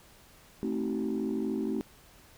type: chord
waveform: sine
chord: A diminished seventh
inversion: none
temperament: just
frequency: 220 / 264 / 316.8 / 380.2 Hz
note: A3 / C4 / Eb4 / Gb4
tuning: 0 / +16 / +31 / +47 cents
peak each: -32 / -33 / -34 / -34 dBFS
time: 0.63-1.81 s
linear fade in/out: 0 ms
effects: tanh soft clip ceiling -23 dBFS + pink hiss -57 dBFS RMS until 2.37 s